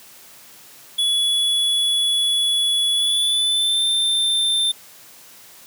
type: tone with pitch glide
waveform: square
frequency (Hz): 3400 to 3573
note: G#7 to A7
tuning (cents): +40 to +26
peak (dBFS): -17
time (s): 0.98-4.72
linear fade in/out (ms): 10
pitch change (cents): +86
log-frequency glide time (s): 2.93-3.85
effects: white hiss -45 dBFS RMS until 5.66 s + high-pass 100 Hz 12 dB/octave